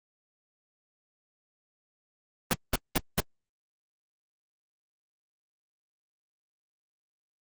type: noise bursts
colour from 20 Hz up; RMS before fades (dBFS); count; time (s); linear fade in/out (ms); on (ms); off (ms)
pink; -24; 4; 2.51-3.202; 0; 23; 200
effects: Opus 24 kbps